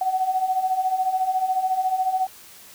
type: beating tone pair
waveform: sine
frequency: 740 / 754 Hz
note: F#5 / F#5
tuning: 0 / +32 cents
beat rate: 14 Hz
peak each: -26 / -21 dBFS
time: 0.01-2.27 s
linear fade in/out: 5 ms
effects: white hiss -46 dBFS RMS until 2.74 s

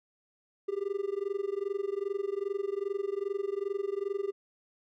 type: tone with amplitude modulation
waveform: triangle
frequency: 398.1 Hz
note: G4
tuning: 27 cents sharp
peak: -24 dBFS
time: 0.68-4.32 s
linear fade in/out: 10 ms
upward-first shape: sine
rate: 22.5 Hz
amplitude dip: 95%
effects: tanh soft clip ceiling -21 dBFS

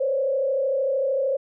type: tone with frequency modulation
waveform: sine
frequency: 540 Hz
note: C#5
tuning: 45 cents flat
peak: -20 dBFS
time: 0-1.37 s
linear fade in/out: 10 ms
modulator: 33.2 Hz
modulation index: 0.92
effects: none

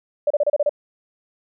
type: tone bursts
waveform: sine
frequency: 587.3 Hz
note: D5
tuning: in tune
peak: -14 dBFS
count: 7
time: 0.27-0.694 s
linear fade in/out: 5 ms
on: 34 ms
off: 31 ms
effects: none

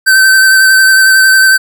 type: tone with vibrato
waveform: square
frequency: 1543 Hz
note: G6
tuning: 28 cents flat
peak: -4 dBFS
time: 0.06-1.58 s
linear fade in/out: 20 ms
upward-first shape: sine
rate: 11 Hz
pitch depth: 19 cents each way
effects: none

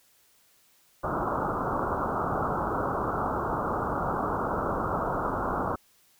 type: low-pass noise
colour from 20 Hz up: white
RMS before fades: -29 dBFS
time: 1.03-5.76 s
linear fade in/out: 10 ms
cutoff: 1400 Hz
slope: 96 dB/octave
effects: white hiss -63 dBFS RMS until 6.19 s

